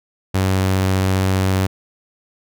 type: tone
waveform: sawtooth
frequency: 94.8 Hz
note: F#2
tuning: 43 cents sharp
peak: -11 dBFS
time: 0.34-1.67 s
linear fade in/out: 10 ms
effects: none